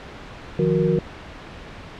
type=tone cluster; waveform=sine; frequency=155.4 / 178 / 367.9 / 468 Hz; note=D#3 / F3 / F#4 / A#4; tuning=-2 / +33 / -10 / +7 cents; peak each=-22 dBFS; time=0.59-0.99 s; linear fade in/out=2 ms; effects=pink hiss -38 dBFS RMS until 1.99 s + low-pass 3000 Hz 12 dB/octave